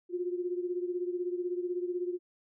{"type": "beating tone pair", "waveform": "sine", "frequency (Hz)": [353.5, 369.5], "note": ["F4", "F#4"], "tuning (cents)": [21, -2], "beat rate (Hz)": 16, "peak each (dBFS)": [-32, -37], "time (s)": [0.09, 2.19], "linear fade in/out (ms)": 50, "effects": []}